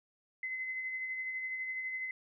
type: tone with tremolo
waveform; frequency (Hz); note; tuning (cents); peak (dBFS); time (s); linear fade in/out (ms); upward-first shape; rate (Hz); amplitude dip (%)
sine; 2045; C7; -40; -34; 0.43-2.11; 2; sine; 12; 35
effects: none